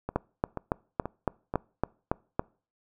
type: two click trains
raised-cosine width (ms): 1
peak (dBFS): -18 / -11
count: 4 / 9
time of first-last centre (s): 0.09-1.539 / 0.16-2.395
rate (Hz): 2.07 / 3.58
effects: noise-tail reverb RT60 0.4 s tail -25 dB re dry